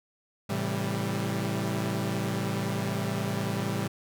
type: chord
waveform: sawtooth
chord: A minor seventh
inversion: none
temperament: equal with one note detuned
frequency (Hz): 110 / 133.95 / 164.81 / 196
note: A2 / C3 / E3 / G3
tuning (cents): 0 / +41 / 0 / 0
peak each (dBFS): -29 / -31 / -31 / -28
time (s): 0.49-3.88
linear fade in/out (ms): 10
effects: none